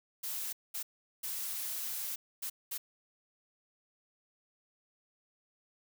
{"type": "noise bursts at uneven times", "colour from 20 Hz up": "blue", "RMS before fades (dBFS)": -38, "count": 5, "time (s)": [[0.23, 0.53], [0.74, 0.83], [1.23, 2.16], [2.42, 2.5], [2.71, 2.78]], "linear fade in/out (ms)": 10, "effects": []}